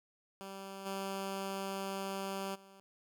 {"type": "tone with level steps", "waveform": "10% pulse", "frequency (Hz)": 194.5, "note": "G3", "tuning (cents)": -13, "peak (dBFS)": [-36, -29, -48], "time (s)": [0.41, 2.8], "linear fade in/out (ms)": 0, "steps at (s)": [0.85, 2.54], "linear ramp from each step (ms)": 20, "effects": []}